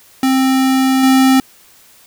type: tone with level steps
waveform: square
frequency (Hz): 263.5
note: C4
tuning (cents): +12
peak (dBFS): -11 / -8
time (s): 0.23-1.4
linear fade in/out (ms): 2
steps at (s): 1.03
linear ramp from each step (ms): 5
effects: white hiss -46 dBFS RMS until 2.06 s